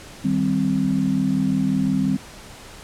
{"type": "chord", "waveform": "sine", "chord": "C minor", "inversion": "first", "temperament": "equal", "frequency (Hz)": [155.56, 196, 261.6], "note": ["Eb3", "G3", "C4"], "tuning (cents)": [0, 0, 0], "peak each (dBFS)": [-25, -21, -21], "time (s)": [0.24, 2.17], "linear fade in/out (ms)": 10, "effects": ["pink hiss -41 dBFS RMS until 2.83 s", "low-pass 10000 Hz 12 dB/octave"]}